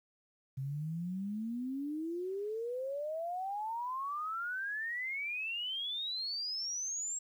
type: exponential sweep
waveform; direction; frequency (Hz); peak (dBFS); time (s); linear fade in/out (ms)
sine; up; 130.81 to 7640; -35; 0.57-7.19; 10
effects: 11-bit